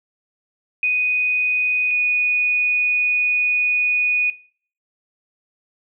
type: tone pair in turn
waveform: sine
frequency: 2489 / 2475 Hz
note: D#7 / D#7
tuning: 0 / -10 cents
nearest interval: unison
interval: 10 cents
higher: first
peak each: -16 dBFS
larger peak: neither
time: 0.83-1.91 / 1.91-4.3 s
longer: second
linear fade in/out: 2 ms
effects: noise-tail reverb RT60 0.5 s tail -22 dB re dry